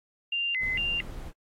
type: tone with vibrato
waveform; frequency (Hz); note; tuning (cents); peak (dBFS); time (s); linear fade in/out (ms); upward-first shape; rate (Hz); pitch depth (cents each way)
sine; 2386; D7; +27; -26; 0.32-1.01; 5; square; 2.2; 270
type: noise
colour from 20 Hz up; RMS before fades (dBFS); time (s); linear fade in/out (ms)
brown; -39; 0.59-1.33; 50
effects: AAC 48 kbps

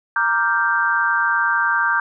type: chord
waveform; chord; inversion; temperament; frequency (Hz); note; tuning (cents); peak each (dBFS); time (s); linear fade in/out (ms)
sine; G minor seventh; first; equal; 932.3 / 1174.7 / 1396.9 / 1568; Bb5 / D6 / F6 / G6; 0 / 0 / 0 / 0; -23 / -22 / -24 / -18; 0.16-2; 2
effects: none

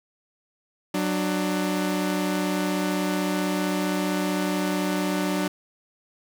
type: tone pair together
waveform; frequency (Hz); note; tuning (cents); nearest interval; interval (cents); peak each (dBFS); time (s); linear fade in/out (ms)
sawtooth; 186.36 / 297.4; F#3 / D4; +13 / +22; minor sixth; 809; -22; 0.94-5.48; 5
effects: 9-bit

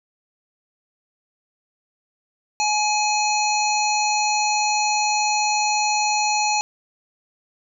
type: harmonic tone with a mistuned harmonic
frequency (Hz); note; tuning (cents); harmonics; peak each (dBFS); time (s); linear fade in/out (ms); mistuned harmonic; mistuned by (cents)
843; G#5; +26; 1 / 3 / 5 / 7 / 8; -20 / -25 / -27 / -28 / -29; 2.6-6.61; 0; 8; +19
effects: none

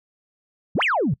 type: exponential two-way sweep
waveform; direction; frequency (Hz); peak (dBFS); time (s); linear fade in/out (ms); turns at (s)
sine; up then down; 116.54 to 3225 to 116.54; -17; 0.75-1.14; 5; 0.83
effects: noise-tail reverb RT60 0.1 s tail -23 dB re dry + tanh soft clip ceiling -13 dBFS

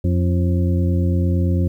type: harmonic tone with a mistuned harmonic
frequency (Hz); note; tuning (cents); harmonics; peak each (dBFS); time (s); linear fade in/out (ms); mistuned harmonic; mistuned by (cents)
88.9; F2; +31; 1 / 2 / 3 / 4 / 6; -16 / -22 / -26 / -28 / -32; 0.04-1.68; 5; 4; -48
effects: 9-bit

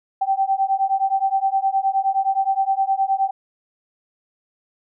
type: beating tone pair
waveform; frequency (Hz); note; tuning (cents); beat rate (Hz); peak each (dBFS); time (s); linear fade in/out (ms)
sine; 772 / 781.6; G5 / G5; -27 / -5; 9.6; -20; 0.21-3.31; 10
effects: none

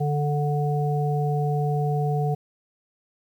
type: harmonic tone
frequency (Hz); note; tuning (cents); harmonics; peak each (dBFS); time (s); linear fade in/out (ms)
146.83; D3; 0; 1 / 3 / 5; -22 / -29 / -29; 0-2.35; 10
effects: 9-bit

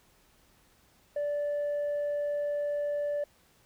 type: tone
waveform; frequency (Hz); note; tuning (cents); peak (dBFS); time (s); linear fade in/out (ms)
sine; 583; D5; -13; -26; 1.16-3.24; 5
effects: tanh soft clip ceiling -27 dBFS + pink hiss -64 dBFS RMS until 3.65 s

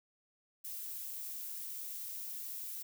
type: noise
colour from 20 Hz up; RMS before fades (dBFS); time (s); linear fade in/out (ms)
violet; -43; 0.64-2.83; 10
effects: none

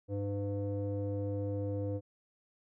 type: tone with low-pass filter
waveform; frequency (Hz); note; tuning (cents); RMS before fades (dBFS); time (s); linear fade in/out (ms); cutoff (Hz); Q
square; 100.8; G2; +49; -35; 0.08-2.01; 50; 450; 7.7
effects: none

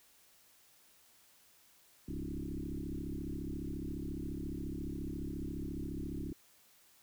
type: tone with frequency modulation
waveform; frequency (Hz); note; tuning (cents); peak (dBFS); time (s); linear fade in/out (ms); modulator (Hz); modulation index
sine; 174.61; F3; 0; -37; 2.08-6.33; 5; 34.4; 4.8
effects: white hiss -65 dBFS RMS until 7.02 s

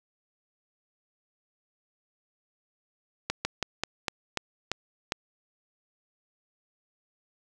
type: slowing click train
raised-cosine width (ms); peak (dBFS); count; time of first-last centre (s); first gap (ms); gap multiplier
0.2; -10; 8; 3.3-5.121; 150; 1.18
effects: none

